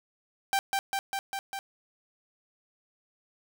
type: tone with echo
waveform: sawtooth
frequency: 784 Hz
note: G5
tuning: in tune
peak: -20 dBFS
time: 0.53-0.59 s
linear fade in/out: 0 ms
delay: 200 ms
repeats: 5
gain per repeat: -2 dB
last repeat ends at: 1.59 s
effects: none